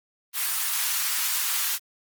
white high-pass noise, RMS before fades -26 dBFS, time 0.33-1.79 s, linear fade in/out 50 ms, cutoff 980 Hz, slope 24 dB/octave, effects Opus 24 kbps

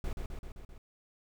brown noise with echo, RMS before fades -34 dBFS, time 0.04-0.13 s, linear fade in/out 2 ms, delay 130 ms, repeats 5, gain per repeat -3 dB, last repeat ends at 0.78 s, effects none

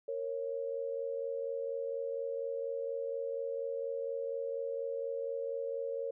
sine tone pair together, 464.1 / 548.3 Hz, A#4 / C#5, -8 / -19 cents, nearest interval minor third, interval 289 cents, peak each -37 / -37 dBFS, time 0.08-6.11 s, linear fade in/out 5 ms, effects none

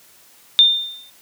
sine tone with exponential decay, 3611 Hz, A7, 44 cents sharp, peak -5 dBFS, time 0.59-1.1 s, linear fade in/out 0 ms, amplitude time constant 110 ms, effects white hiss -50 dBFS RMS until 1.21 s + high-pass 60 Hz 12 dB/octave

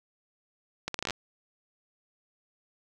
accelerating click train, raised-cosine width 0.2 ms, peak -14 dBFS, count 9, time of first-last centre 0.88-1.107 s, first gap 63 ms, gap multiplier 0.75, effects none

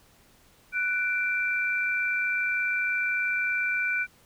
sine tone pair together, 1485.7 / 2349 Hz, F#6 / D7, +7 / 0 cents, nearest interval minor sixth, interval 793 cents, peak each -27 dBFS, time 0.72-4.07 s, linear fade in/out 50 ms, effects pink hiss -59 dBFS RMS until 4.25 s

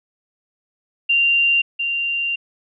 sine tone pair in turn, 2777 / 2777 Hz, F7 / F7, -10 / -10 cents, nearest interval unison, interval 0 cents, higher neither, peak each -13 / -19 dBFS, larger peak first, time 1.09-1.62 / 1.79-2.36 s, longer second, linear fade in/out 10 ms, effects none

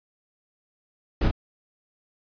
brown noise with echo, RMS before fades -21 dBFS, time 1.21-1.28 s, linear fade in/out 5 ms, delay 32 ms, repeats 1, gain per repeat -4 dB, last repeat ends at 1.312 s, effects resampled to 11025 Hz

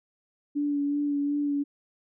sine tone with vibrato, 288 Hz, D4, 34 cents flat, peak -24 dBFS, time 0.55-1.64 s, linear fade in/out 20 ms, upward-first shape sine, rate 2.7 Hz, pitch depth 19 cents each way, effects none

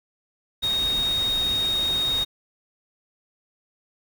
sine tone in noise, 3729 Hz, A#7, in tune, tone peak -21 dBFS, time 0.62-2.25 s, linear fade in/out 20 ms, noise pink, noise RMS -34 dBFS, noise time 0.62-2.25 s, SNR +10 dB, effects none

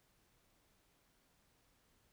silence, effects pink hiss -74 dBFS RMS until 2.12 s

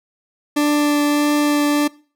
40% pulse tone with vibrato, 293.7 Hz, D4, in tune, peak -13 dBFS, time 0.56-1.88 s, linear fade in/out 10 ms, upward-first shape triangle, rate 1.6 Hz, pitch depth 9 cents each way, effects noise-tail reverb RT60 0.4 s tail -22 dB re dry

